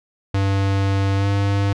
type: tone with pitch glide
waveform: square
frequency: 98 to 99.83 Hz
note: G2 to G2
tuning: 0 to +32 cents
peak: -17 dBFS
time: 0.34-1.73 s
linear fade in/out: 5 ms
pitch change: +32 cents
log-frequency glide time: 1.16-1.27 s
effects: low-pass 5000 Hz 12 dB/octave